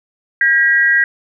sine tone pair together, 1615 / 1920.6 Hz, G#6 / B6, -49 / -49 cents, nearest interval minor third, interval 300 cents, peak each -12 dBFS, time 0.41-1.04 s, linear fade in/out 2 ms, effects none

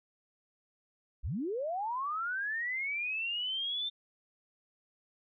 sine linear sweep, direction up, 34.57 to 3589 Hz, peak -32 dBFS, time 1.23-3.9 s, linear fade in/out 20 ms, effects none

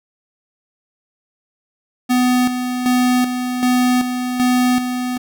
square tone with tremolo, 249.8 Hz, B3, 20 cents sharp, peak -13 dBFS, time 2.09-5.18 s, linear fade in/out 20 ms, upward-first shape square, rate 1.3 Hz, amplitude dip 55%, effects none

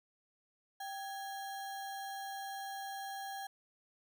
sine tone with sample-and-hold, 784 Hz, G5, in tune, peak -40 dBFS, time 0.8-3.47 s, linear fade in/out 5 ms, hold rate 2450 Hz, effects none

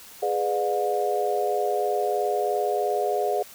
sine chord, G# diminished seventh, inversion none, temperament just, 415.3 / 498.4 / 598 / 717.6 Hz, G#4 / B4 / D5 / F5, 0 / +16 / +31 / +47 cents, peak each -26 / -30 / -29 / -26 dBFS, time 0.22-3.43 s, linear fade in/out 10 ms, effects white hiss -46 dBFS RMS until 3.54 s

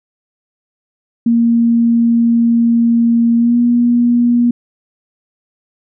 sine tone with pitch glide, 233.1 to 239.7 Hz, A#3 to A#3, 0 to +48 cents, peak -8 dBFS, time 1.26-4.51 s, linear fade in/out 5 ms, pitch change +48 cents, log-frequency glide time 3.37-3.57 s, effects none

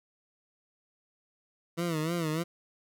20% pulse tone with vibrato, 163.6 Hz, E3, 13 cents flat, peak -24 dBFS, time 1.77-2.44 s, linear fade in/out 20 ms, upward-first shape sine, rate 3.3 Hz, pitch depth 110 cents each way, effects none

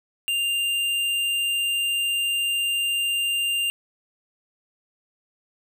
sine tone with hard clipping, 2794 Hz, F7, in tune, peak -23 dBFS, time 0.28-3.7 s, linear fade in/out 0 ms, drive 11 dB, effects none

